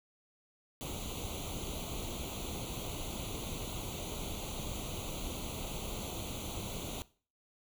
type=noise with comb filter; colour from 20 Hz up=pink; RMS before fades=-40 dBFS; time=0.81-7.02 s; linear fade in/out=0 ms; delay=0.29 ms; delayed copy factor=+0.95; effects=noise-tail reverb RT60 0.4 s tail -19 dB re dry